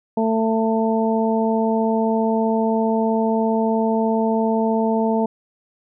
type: harmonic tone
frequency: 223.1 Hz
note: A3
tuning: 24 cents sharp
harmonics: 1 / 2 / 3 / 4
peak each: -19 / -22 / -24 / -25 dBFS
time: 0.17-5.26 s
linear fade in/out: 5 ms
effects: none